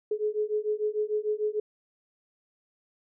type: beating tone pair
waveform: sine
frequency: 421.3 / 428 Hz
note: G#4 / A4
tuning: +25 / -48 cents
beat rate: 6.7 Hz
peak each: -29 dBFS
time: 0.11-1.6 s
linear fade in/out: 5 ms
effects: none